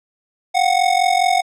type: ring-modulated tone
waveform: square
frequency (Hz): 733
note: F#5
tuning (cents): -16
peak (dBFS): -11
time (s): 0.54-1.42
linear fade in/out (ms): 20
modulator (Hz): 22.4
effects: low-pass 8000 Hz 12 dB/octave